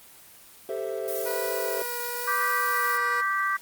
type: chord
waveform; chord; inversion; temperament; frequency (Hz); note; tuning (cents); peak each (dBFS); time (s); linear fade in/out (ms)
triangle; A minor seventh; third; equal; 392 / 440 / 523.3 / 659.3; G4 / A4 / C5 / E5; 0 / 0 / 0 / 0; -32; 0.69-1.82; 2
type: noise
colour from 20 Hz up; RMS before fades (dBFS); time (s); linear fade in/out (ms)
violet; -34; 1.07-2.98; 20
type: tone with vibrato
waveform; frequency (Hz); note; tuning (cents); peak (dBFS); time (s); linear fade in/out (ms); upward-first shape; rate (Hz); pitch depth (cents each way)
15% pulse; 485.9; B4; -28; -26; 1.25-3.22; 20; sine; 1; 15
type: harmonic tone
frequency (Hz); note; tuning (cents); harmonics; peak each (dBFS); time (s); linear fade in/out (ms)
390.2; G4; -8; 3 / 4 / 5; -26 / -28 / -30; 2.27-3.57; 10
effects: white hiss -50 dBFS RMS until 3.61 s + Opus 24 kbps